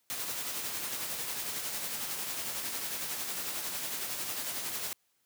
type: noise with tremolo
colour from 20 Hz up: white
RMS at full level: -35 dBFS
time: 0.1-4.93 s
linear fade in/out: 0 ms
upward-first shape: sine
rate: 11 Hz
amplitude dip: 35%
effects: white hiss -74 dBFS RMS until 5.25 s + high-pass 100 Hz 12 dB/octave